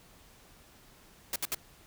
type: noise bursts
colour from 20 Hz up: white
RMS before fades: -32 dBFS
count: 3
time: 1.33-1.547 s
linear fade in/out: 2 ms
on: 29 ms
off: 65 ms
effects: pink hiss -58 dBFS RMS until 1.86 s